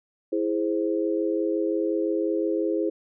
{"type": "chord", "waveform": "sine", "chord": "E augmented", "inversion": "none", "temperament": "equal", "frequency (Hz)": [329.6, 415.3, 523.3], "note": ["E4", "G#4", "B#4"], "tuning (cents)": [0, 0, 0], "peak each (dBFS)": [-25, -27, -29], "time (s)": [0.32, 2.9], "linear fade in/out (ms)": 10, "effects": []}